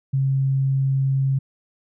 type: tone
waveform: sine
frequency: 135.1 Hz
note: C#3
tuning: 44 cents flat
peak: -17 dBFS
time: 0.13-1.39 s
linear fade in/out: 10 ms
effects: none